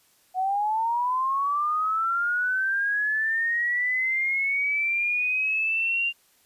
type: linear sweep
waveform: sine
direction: up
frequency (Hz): 731 to 2794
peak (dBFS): -22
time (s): 0.34-6.13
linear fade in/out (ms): 50
effects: white hiss -62 dBFS RMS until 6.45 s + resampled to 32000 Hz